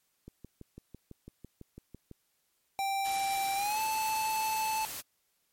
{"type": "click train", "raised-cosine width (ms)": 3, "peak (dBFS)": -33, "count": 12, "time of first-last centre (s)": [0.28, 2.113], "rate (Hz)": 6}
{"type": "tone with pitch glide", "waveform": "square", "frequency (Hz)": [784, 874.9], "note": ["G5", "A5"], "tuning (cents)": [0, -10], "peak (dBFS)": -30, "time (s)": [2.79, 4.85], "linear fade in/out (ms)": 0, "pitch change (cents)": 190, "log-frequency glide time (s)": [3.55, 3.8]}
{"type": "noise", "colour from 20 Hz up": "white", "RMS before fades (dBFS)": -40, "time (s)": [3.04, 5.02], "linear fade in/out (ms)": 20}
{"effects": ["white hiss -75 dBFS RMS until 5.52 s", "MP3 64 kbps"]}